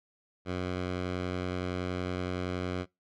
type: tone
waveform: 10% pulse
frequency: 90.7 Hz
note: F#2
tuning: 34 cents flat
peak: -23 dBFS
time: 0.45-2.86 s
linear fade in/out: 50 ms
effects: noise-tail reverb RT60 0.2 s tail -23 dB re dry + low-pass 4000 Hz 12 dB/octave